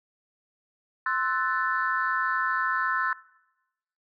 sine chord, F# half-diminished seventh, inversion second, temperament equal with one note detuned, 1046.5 / 1318.5 / 1492 / 1760 Hz, C6 / E6 / F#6 / A6, 0 / 0 / +14 / 0 cents, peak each -29 dBFS, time 1.06-3.13 s, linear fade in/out 2 ms, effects noise-tail reverb RT60 0.9 s tail -20 dB re dry + tanh soft clip ceiling -13 dBFS

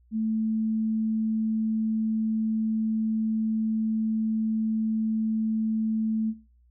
sine tone, 220 Hz, A3, in tune, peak -24 dBFS, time 0.11-6.34 s, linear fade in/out 50 ms, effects noise-tail reverb RT60 0.4 s tail -21 dB re dry + added 60 Hz sine -57 dBFS peak until 6.7 s

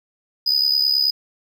triangle tone with amplitude modulation, 4978 Hz, D#8, in tune, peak -11 dBFS, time 0.46-1.11 s, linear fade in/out 10 ms, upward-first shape sine, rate 69.4 Hz, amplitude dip 75%, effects none

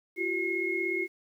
sine tone cluster, 342.6 / 379.4 / 2162 Hz, F4 / F#4 / C#7, -33 / +43 / -44 cents, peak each -33 / -33 / -30 dBFS, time 0.16-1.08 s, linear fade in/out 50 ms, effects 10-bit

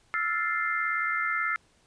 sine chord, F major seventh, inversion third, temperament equal, 1318.5 / 1396.9 / 1760 / 2093 Hz, E6 / F6 / A6 / C7, 0 / 0 / 0 / 0 cents, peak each -31 / -32 / -32 / -30 dBFS, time 0.14-1.56 s, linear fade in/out 0 ms, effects pink hiss -64 dBFS RMS until 1.86 s + resampled to 22050 Hz

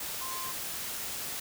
sine tone in noise, 1046.5 Hz, C6, in tune, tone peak -39 dBFS, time 0.21-0.52 s, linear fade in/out 5 ms, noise white, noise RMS -37 dBFS, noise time 0-1.4 s, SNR -5 dB, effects none

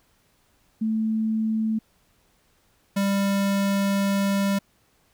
sine / square tone pair in turn, 220 / 198.01 Hz, A3 / G3, 0 / +18 cents, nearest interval major second, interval 182 cents, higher first, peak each -21 dBFS, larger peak neither, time 0.81-1.79 / 2.96-4.59 s, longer second, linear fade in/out 10 ms, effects pink hiss -64 dBFS RMS until 5.13 s

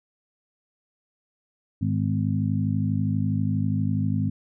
harmonic tone with a mistuned harmonic, 52.3 Hz, G#1, 13 cents sharp, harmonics 2 / 3 / 4 / 5, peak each -25 / -27 / -28 / -29 dBFS, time 1.81-4.3 s, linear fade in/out 10 ms, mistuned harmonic 5, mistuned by -29 cents, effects none

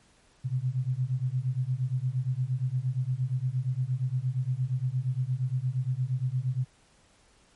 sine beating tone pair, 123.9 / 132.5 Hz, B2 / C3, +6 / +22 cents, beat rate 8.6 Hz, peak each -29 dBFS, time 0.44-6.65 s, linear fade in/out 20 ms, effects pink hiss -62 dBFS RMS until 7.55 s + MP3 48 kbps

